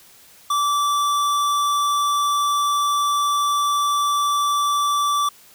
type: tone with hard clipping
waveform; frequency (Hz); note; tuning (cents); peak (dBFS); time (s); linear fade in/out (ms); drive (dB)
sine; 1162; D6; -19; -19; 0.5-5.29; 5; 18
effects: white hiss -49 dBFS RMS until 5.54 s